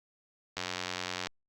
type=click train; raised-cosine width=0.2 ms; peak=-16 dBFS; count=64; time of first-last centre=0.57-1.27 s; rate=90 Hz; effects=Opus 48 kbps